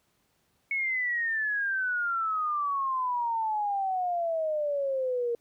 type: exponential sweep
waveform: sine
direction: down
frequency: 2211 to 466.2 Hz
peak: -26 dBFS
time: 0.71-5.35 s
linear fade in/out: 2 ms
effects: pink hiss -71 dBFS RMS until 5.4 s + high-pass 60 Hz 12 dB/octave

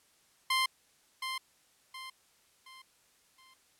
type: tone with echo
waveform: 15% pulse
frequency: 1046.5 Hz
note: C6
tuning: in tune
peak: -20 dBFS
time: 0.5-0.66 s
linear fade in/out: 5 ms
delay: 720 ms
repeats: 4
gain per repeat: -8 dB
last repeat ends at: 3.54 s
effects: white hiss -67 dBFS RMS until 3.79 s + low-pass 11000 Hz 12 dB/octave

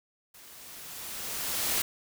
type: noise with level ramp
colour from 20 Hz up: white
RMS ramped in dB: -52 to -27 dBFS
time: 0.34-1.82 s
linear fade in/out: 5 ms
effects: none

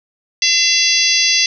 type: harmonic tone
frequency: 679 Hz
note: F5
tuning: 49 cents flat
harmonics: 3 / 4 / 5 / 6 / 7 / 8 / 9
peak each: -21 / -18 / -20 / -22 / -16 / -22 / -18 dBFS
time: 0.42-1.46 s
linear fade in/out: 2 ms
effects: none

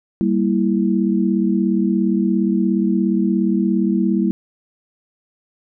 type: chord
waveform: sine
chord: E diminished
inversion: first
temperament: equal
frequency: 196 / 233.1 / 329.6 Hz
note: G3 / Bb3 / E4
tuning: 0 / 0 / 0 cents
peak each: -17 / -20 / -20 dBFS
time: 0.21-4.31 s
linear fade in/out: 0 ms
effects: none

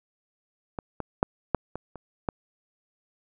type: clicks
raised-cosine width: 1 ms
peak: -18 / -17 / -6 / -7 / -19 / -26 / -12 dBFS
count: 7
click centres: 0.788 / 1.003 / 1.229 / 1.547 / 1.756 / 1.957 / 2.288 s
effects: none

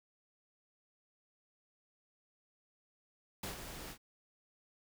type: noise with ADSR envelope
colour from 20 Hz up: pink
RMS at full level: -40 dBFS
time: 3.43-3.98 s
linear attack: 5 ms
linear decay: 120 ms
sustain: -7 dB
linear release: 76 ms
effects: none

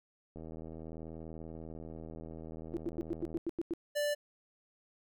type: click train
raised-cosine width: 2 ms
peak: -33 dBFS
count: 244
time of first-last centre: 0.36-3.379 s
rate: 80.5 Hz
type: tone bursts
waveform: sine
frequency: 336.6 Hz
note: E4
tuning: 36 cents sharp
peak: -31 dBFS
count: 9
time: 2.74-3.736 s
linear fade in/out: 0 ms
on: 28 ms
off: 93 ms
type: tone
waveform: square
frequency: 587 Hz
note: D5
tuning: 1 cent flat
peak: -31 dBFS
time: 3.95-4.15 s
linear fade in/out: 20 ms
effects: none

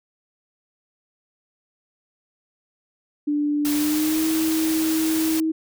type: tone with pitch glide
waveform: sine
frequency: 293.9 to 318.7 Hz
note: D4 to D#4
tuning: +1 to +42 cents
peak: -19 dBFS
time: 3.27-5.52 s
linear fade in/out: 10 ms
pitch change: +141 cents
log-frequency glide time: 3.72-4.24 s
type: noise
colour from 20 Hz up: white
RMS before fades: -29 dBFS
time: 3.65-5.4 s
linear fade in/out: 0 ms
effects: none

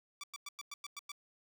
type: tone bursts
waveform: 10% pulse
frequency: 1157 Hz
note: D6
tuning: 26 cents flat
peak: -34 dBFS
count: 8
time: 0.21-1.118 s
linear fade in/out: 2 ms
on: 26 ms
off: 100 ms
effects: none

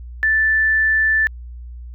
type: tone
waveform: sine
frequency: 1760 Hz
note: A6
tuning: in tune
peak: -13 dBFS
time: 0.23-1.27 s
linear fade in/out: 0 ms
effects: added 60 Hz sine -31 dBFS peak until 1.94 s

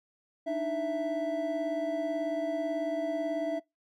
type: tone cluster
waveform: triangle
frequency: 297.1 / 315.3 / 661 Hz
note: D4 / D#4 / E5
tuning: +20 / +23 / +5 cents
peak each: -33 / -36 / -28 dBFS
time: 0.46-3.6 s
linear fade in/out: 20 ms
effects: noise-tail reverb RT60 0.2 s tail -24 dB re dry

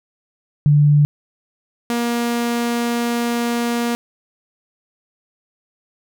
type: tone pair in turn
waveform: sine / sawtooth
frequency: 147 / 236.9 Hz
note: D3 / A#3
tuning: +2 / +28 cents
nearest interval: minor sixth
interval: 826 cents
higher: second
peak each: -9 / -14 dBFS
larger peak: first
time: 0.66-1.05 / 1.9-3.95 s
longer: second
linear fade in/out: 0 ms
effects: none

